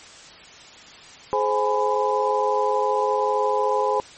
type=tone cluster; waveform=sine; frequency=421.9 / 523 / 835 / 1000 Hz; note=G#4 / C5 / G#5 / B5; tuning=+27 / -1 / +9 / +21 cents; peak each=-24 dBFS; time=1.33-4 s; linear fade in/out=0 ms; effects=white hiss -44 dBFS RMS until 4.17 s + MP3 32 kbps